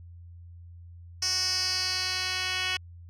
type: tone with band-pass filter sweep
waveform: 10% pulse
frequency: 370 Hz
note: F#4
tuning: in tune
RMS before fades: -29 dBFS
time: 1.22-2.77 s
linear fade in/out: 5 ms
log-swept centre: 5500 to 3300 Hz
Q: 4.6
effects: added 86 Hz sine -44 dBFS peak until 3.09 s